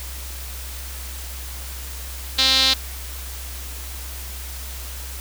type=tone with band-pass filter; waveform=sawtooth; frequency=263.9 Hz; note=C4; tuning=15 cents sharp; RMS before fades=-17 dBFS; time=2.38-2.74 s; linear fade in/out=10 ms; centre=4000 Hz; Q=4.8; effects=added 64 Hz sine -32 dBFS peak until 5.2 s + white hiss -36 dBFS RMS until 5.2 s